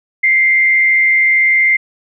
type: tone with frequency modulation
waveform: sine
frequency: 2093 Hz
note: C7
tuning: in tune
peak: -8 dBFS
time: 0.23-1.77 s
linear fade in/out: 10 ms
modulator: 99.5 Hz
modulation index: 0.49
effects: none